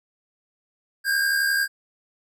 square tone pair together, 1542 / 1613.3 Hz, G6 / G6, -29 / +49 cents, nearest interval minor second, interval 78 cents, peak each -29 / -21 dBFS, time 1.04-1.68 s, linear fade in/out 50 ms, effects none

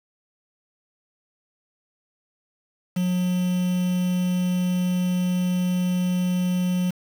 triangle tone with quantisation, 180.6 Hz, F#3, 42 cents flat, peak -18 dBFS, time 2.96-6.91 s, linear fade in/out 10 ms, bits 6, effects none

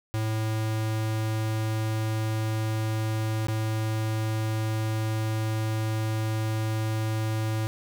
square tone with dropouts, 109.7 Hz, A2, 5 cents flat, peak -26 dBFS, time 0.14-7.67 s, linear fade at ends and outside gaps 0 ms, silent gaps 3.47-3.484 s, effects none

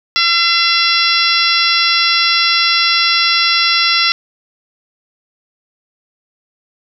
harmonic tone with a mistuned harmonic, 680 Hz, F5, 46 cents flat, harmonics 2 / 3 / 4 / 5 / 6 / 7 / 8, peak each -18 / -18 / -18 / -18 / -18 / -18 / -18 dBFS, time 0.16-4.12 s, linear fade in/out 0 ms, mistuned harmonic 7, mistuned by +18 cents, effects none

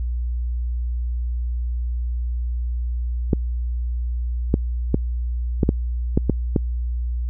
clicks, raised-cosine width 3 ms, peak -3 dBFS, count 8, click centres 3.332 / 4.541 / 4.944 / 5.632 / 5.691 / 6.175 / 6.297 / 6.562 s, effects added 60 Hz sine -21 dBFS peak until 7.29 s

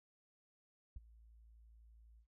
sine tone with ADSR envelope, 56 Hz, A1, 31 cents sharp, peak -40 dBFS, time 0.96-2.27 s, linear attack 4 ms, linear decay 21 ms, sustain -20 dB, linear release 87 ms, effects noise-tail reverb RT60 0.1 s tail -26 dB re dry + tanh soft clip ceiling -40 dBFS

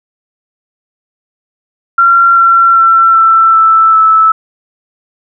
sine tone with pitch steps, 1372 / 1359.4 / 1346.9 / 1334.5 / 1322.2 / 1310 Hz, F6 / F6 / E6 / E6 / E6 / E6, -31 / -47 / +37 / +21 / +5 / -11 cents, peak -3 dBFS, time 1.98-4.32 s, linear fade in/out 5 ms, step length 390 ms, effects none

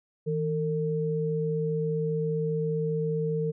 sine tone pair together, 160 / 452.5 Hz, D#3 / A4, +49 / +48 cents, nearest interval octave + tritone, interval 1799 cents, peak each -28 / -28 dBFS, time 0.26-3.52 s, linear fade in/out 20 ms, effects none

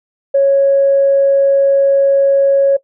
sine tone, 552 Hz, C#5, 7 cents flat, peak -6 dBFS, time 0.34-2.77 s, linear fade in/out 10 ms, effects noise-tail reverb RT60 0.1 s tail -19 dB re dry + tanh soft clip ceiling -2 dBFS

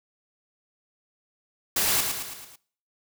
white noise with echo, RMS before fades -24 dBFS, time 1.76-2.01 s, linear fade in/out 5 ms, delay 110 ms, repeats 5, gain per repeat -5 dB, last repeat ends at 2.56 s, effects noise-tail reverb RT60 0.5 s tail -21 dB re dry

